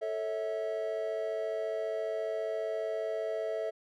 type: chord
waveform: triangle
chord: A major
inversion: none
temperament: equal with one note detuned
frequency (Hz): 440 / 554.4 / 649.1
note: A4 / C#5 / E5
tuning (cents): 0 / 0 / -27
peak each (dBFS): -34 / -38 / -32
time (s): 0.01-3.71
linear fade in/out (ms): 20
effects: none